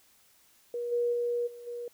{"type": "tone with level steps", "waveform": "sine", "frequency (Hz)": 479, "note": "A#4", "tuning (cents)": 47, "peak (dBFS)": [-31, -25, -27, -43, -35], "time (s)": [0.74, 1.88], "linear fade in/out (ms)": 2, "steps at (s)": [0.91, 1.12, 1.46, 1.66], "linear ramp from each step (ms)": 20, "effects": ["white hiss -63 dBFS RMS until 1.93 s"]}